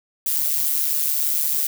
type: noise with amplitude modulation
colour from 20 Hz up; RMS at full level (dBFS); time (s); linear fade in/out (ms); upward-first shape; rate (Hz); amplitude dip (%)
violet; -18; 0.26-1.67; 2; sine; 147; 75
effects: none